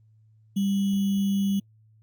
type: tone with sample-and-hold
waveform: sine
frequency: 197.6 Hz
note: G3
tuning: 14 cents sharp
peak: -21 dBFS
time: 0.56-1.6 s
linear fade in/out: 10 ms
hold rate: 3150 Hz
effects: added 109 Hz sine -55 dBFS peak until 2.02 s + Opus 32 kbps